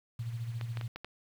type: tone with tremolo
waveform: sine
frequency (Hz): 116.54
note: A#2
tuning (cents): 0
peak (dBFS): -32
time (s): 0.19-0.88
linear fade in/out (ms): 5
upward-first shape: sine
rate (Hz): 14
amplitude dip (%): 55
type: clicks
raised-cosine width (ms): 0.3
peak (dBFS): -25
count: 5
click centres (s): 0.612 / 0.772 / 0.812 / 0.96 / 1.046
effects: 9-bit